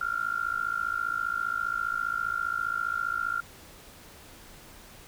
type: tone with amplitude modulation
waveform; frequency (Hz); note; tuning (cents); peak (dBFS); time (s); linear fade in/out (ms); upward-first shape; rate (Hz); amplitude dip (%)
sine; 1392; F6; -6; -23; 0.01-3.41; 5; sine; 55; 95
effects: pink hiss -50 dBFS RMS until 5.07 s